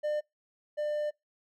triangle tone pair in turn, 600 / 597.3 Hz, D5 / D5, +37 / +29 cents, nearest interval unison, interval 8 cents, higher first, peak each -26 / -27 dBFS, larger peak first, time 0.03-0.21 / 0.77-1.11 s, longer second, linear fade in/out 20 ms, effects noise-tail reverb RT60 0.2 s tail -25 dB re dry

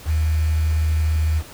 sine tone with quantisation, 78.4 Hz, D#2, 14 cents sharp, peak -16 dBFS, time 0.05-1.43 s, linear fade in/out 50 ms, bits 6, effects pink hiss -41 dBFS RMS until 1.53 s

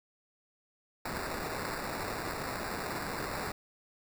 white noise with sample-and-hold, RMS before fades -37 dBFS, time 1.05-3.52 s, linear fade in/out 5 ms, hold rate 3150 Hz, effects none

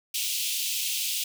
pink high-pass noise, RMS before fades -29 dBFS, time 0.14-1.24 s, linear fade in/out 5 ms, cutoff 2600 Hz, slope 48 dB/octave, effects none

